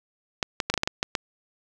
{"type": "clicks", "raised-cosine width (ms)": 0.2, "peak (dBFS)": -6, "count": 9, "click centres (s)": [0.428, 0.602, 0.7, 0.74, 0.777, 0.834, 0.875, 1.029, 1.152], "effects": []}